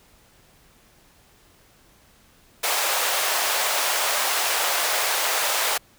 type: high-pass noise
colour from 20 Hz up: pink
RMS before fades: -23 dBFS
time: 2.63-5.78 s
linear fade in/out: 10 ms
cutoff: 580 Hz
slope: 24 dB/octave
effects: pink hiss -56 dBFS RMS until 5.98 s